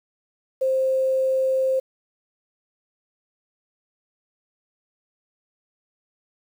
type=tone with quantisation; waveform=sine; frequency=526 Hz; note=C5; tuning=9 cents sharp; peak=-18 dBFS; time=0.61-1.8 s; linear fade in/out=10 ms; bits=8; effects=none